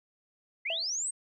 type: linear sweep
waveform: sine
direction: up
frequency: 1975.5 to 8520 Hz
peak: -30 dBFS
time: 0.65-1.11 s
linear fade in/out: 10 ms
type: tone with exponential decay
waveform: triangle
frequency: 659 Hz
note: E5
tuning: 1 cent flat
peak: -30 dBFS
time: 0.7-0.91 s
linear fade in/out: 2 ms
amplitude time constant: 44 ms
effects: none